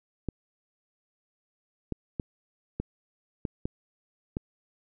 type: clicks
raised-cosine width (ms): 3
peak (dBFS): -17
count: 7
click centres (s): 0.287 / 1.923 / 2.198 / 2.8 / 3.452 / 3.655 / 4.369
effects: none